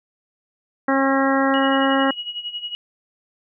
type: harmonic tone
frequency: 270.7 Hz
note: C#4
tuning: 41 cents flat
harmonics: 1 / 2 / 3 / 4 / 5 / 6 / 7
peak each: -19 / -22 / -24 / -25 / -26 / -27 / -27 dBFS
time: 0.88-2.11 s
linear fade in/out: 5 ms
type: tone with tremolo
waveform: sine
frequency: 2905 Hz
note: F#7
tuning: 32 cents flat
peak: -24 dBFS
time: 1.54-2.75 s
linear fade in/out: 0 ms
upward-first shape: sine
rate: 11 Hz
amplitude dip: 75%
effects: none